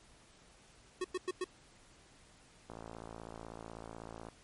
square tone bursts, 367.2 Hz, F#4, 13 cents flat, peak -34 dBFS, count 4, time 1.01-1.443 s, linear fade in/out 5 ms, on 34 ms, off 99 ms
click train, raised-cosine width 1 ms, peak -32 dBFS, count 90, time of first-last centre 2.7-4.286 s, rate 56.1 Hz
effects pink hiss -62 dBFS RMS until 4.43 s + MP3 48 kbps

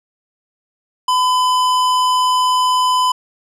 sine tone with hard clipping, 1008 Hz, B5, 35 cents sharp, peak -14 dBFS, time 1.08-3.12 s, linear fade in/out 5 ms, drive 15 dB, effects none

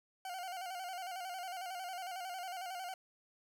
40% pulse tone with vibrato, 734 Hz, F#5, 14 cents flat, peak -40 dBFS, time 0.25-2.94 s, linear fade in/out 2 ms, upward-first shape square, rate 11 Hz, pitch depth 63 cents each way, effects none

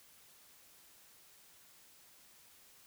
silence, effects white hiss -62 dBFS RMS until 2.86 s

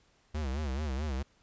square tone with vibrato, 71 Hz, C#2, 42 cents sharp, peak -32 dBFS, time 0.34-1.23 s, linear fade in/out 10 ms, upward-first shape sine, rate 4.6 Hz, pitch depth 170 cents each way, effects pink hiss -67 dBFS RMS until 1.42 s + resampled to 16000 Hz

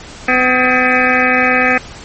harmonic tone with a mistuned harmonic, 252.8 Hz, B3, 41 cents sharp, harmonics 1 / 2 / 3 / 5 / 6 / 7 / 8 / 9 / 10, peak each -18 / -18 / -18 / -18 / -18 / -18 / -18 / -18 / -18 dBFS, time 0.28-1.78 s, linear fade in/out 5 ms, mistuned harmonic 6, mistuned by +93 cents, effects pink hiss -33 dBFS RMS until 2.04 s + MP3 32 kbps

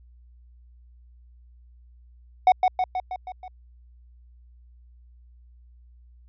triangle tone with echo, 740 Hz, F#5, in tune, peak -10 dBFS, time 2.47-2.52 s, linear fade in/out 2 ms, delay 160 ms, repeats 6, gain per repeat -4 dB, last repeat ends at 3.48 s, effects added 60 Hz sine -49 dBFS peak until 6.28 s + resampled to 11025 Hz

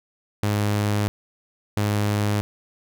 sawtooth tone pair in turn, 103.83 / 103.83 Hz, G#2 / G#2, 0 / 0 cents, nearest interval unison, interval 0 cents, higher neither, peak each -16 dBFS, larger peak neither, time 0.43-1.08 / 1.77-2.41 s, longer first, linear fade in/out 0 ms, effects none

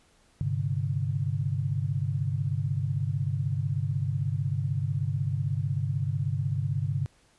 sine chord, G suspended fourth, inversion none, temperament equal with one note detuned, 100.41 / 130.81 / 146.83 Hz, G2 / C3 / D3, +42 / 0 / 0 cents, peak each -30 dBFS, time 0.41-7.06 s, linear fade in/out 0 ms, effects pink hiss -63 dBFS RMS until 7.38 s + resampled to 24000 Hz

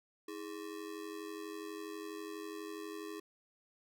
square ring-modulated tone, 366.7 Hz, F#4, 15 cents flat, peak -40 dBFS, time 0.28-3.2 s, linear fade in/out 5 ms, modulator 46.1 Hz, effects none

